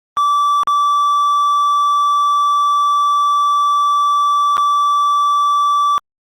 triangle tone with dropouts, 1160 Hz, D6, 22 cents flat, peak -9 dBFS, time 0.17-5.98 s, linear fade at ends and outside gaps 0 ms, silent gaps 0.633-0.673 / 4.569-4.579 s, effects Opus 24 kbps

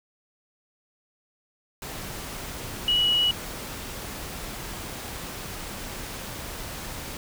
sine tone in noise, 2926 Hz, F#7, 20 cents flat, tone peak -19 dBFS, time 2.88-3.31 s, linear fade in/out 2 ms, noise pink, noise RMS -36 dBFS, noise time 1.82-7.17 s, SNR +14 dB, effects none

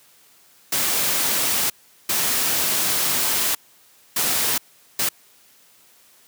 white noise bursts at uneven times, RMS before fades -21 dBFS, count 4, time 0.72-1.7 / 2.09-3.55 / 4.16-4.58 / 4.99-5.09 s, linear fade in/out 5 ms, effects white hiss -54 dBFS RMS until 6.27 s + high-pass 100 Hz 12 dB/octave

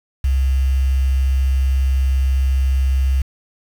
sine tone with quantisation, 66.3 Hz, C2, 23 cents sharp, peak -13 dBFS, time 0.24-3.22 s, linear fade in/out 5 ms, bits 6, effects none

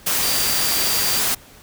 sine tone in noise, 4707 Hz, D8, 3 cents sharp, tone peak -25 dBFS, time 0.22-1.2 s, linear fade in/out 10 ms, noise white, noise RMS -20 dBFS, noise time 0.06-1.35 s, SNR -8 dB, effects pink hiss -46 dBFS RMS until 1.62 s

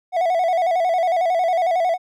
triangle tone with vibrato, 698.5 Hz, F5, in tune, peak -14 dBFS, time 0.12-1.98 s, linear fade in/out 50 ms, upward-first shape square, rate 11 Hz, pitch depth 87 cents each way, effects none

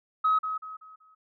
sine tone with echo, 1274 Hz, D#6, 41 cents sharp, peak -19 dBFS, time 0.24-0.39 s, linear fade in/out 10 ms, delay 190 ms, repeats 4, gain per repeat -9 dB, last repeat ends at 1.15 s, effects tanh soft clip ceiling -16 dBFS

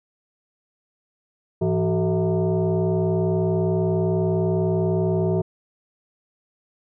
sine tone with frequency modulation, 104.3 Hz, G#2, 8 cents sharp, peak -18 dBFS, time 1.61-5.42 s, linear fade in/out 10 ms, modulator 271 Hz, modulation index 1.7, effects none

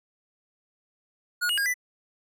square tone with pitch steps, 1445 / 2879 / 1624 / 1988 Hz, F#6 / F#7 / G#6 / B6, -41 / -48 / -39 / +11 cents, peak -24 dBFS, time 1.41-1.742 s, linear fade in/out 20 ms, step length 83 ms, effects none

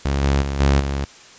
sawtooth tone with level steps, 69.3 Hz, C#2, in tune, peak -14 / -11 / -18 / -9 / -17 dBFS, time 0.05-1.05 s, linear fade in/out 5 ms, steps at 0.22 / 0.41 / 0.59 / 0.79 s, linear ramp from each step 20 ms, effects white hiss -44 dBFS RMS until 1.38 s + resampled to 16000 Hz

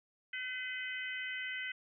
harmonic tone, 508 Hz, B4, 49 cents sharp, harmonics 3 / 4 / 5 / 6, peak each -43 / -40 / -46 / -46 dBFS, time 0.33-1.72 s, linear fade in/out 5 ms, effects none

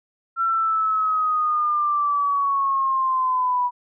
sine linear sweep, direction down, 1358 to 976 Hz, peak -18 dBFS, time 0.36-3.71 s, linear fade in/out 50 ms, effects none

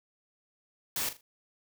white noise with echo, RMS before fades -32 dBFS, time 0.96-1.09 s, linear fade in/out 2 ms, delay 40 ms, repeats 3, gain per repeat -11 dB, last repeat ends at 1.21 s, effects none

